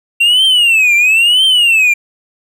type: tone with vibrato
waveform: triangle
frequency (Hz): 2724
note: F7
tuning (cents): -44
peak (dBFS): -5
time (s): 0.2-1.94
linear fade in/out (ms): 10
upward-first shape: triangle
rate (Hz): 1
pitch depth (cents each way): 260
effects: none